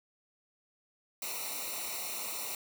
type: noise with comb filter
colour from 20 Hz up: white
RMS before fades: -38 dBFS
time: 1.22-2.55 s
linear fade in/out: 2 ms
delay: 0.61 ms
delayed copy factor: -0.9
effects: none